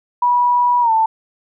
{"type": "tone with pitch glide", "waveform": "sine", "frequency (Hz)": [974, 888], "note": ["B5", "A5"], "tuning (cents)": [-24, 16], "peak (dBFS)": -11, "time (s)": [0.22, 1.06], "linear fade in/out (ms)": 5, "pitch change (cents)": -160, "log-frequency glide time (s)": [0.81, 0.92], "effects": []}